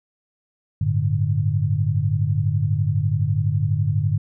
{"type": "chord", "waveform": "sine", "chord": "G suspended second", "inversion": "none", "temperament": "equal", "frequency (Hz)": [98, 110, 146.83], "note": ["G2", "A2", "D3"], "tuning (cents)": [0, 0, 0], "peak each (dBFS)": -22, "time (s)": [0.81, 4.18], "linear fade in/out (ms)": 5, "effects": []}